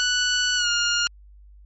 15% pulse tone with pitch glide, 1480 to 1416.4 Hz, F#6 to F6, 0 to +24 cents, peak -13 dBFS, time 0-1.07 s, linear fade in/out 0 ms, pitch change -76 cents, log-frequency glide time 0.56-0.69 s, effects added 50 Hz sine -45 dBFS peak until 1.65 s + MP3 32 kbps

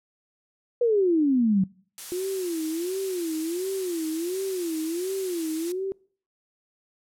sine exponential sweep, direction down, 493.9 to 182.6 Hz, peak -18 dBFS, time 0.81-1.64 s, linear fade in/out 5 ms
blue noise, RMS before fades -35 dBFS, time 1.98-5.72 s, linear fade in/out 0 ms
sine tone with vibrato, 349.2 Hz, F4, in tune, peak -26 dBFS, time 2.12-5.92 s, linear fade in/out 0 ms, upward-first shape sine, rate 1.4 Hz, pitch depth 180 cents each way
effects noise-tail reverb RT60 0.5 s tail -24 dB re dry + low-pass 11000 Hz 12 dB/octave

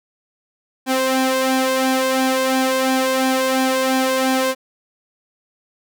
sawtooth tone with flanger, 261.6 Hz, C4, in tune, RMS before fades -18 dBFS, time 0.86-4.55 s, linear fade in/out 50 ms, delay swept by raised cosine 1.2 to 1.93 ms, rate 2.9 Hz, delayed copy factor +0.65, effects none

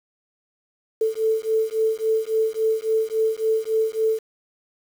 sine beating tone pair, 440 / 443.6 Hz, A4 / A4, 0 / +14 cents, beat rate 3.6 Hz, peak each -22 dBFS, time 1.01-4.19 s, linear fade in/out 5 ms, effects 7-bit

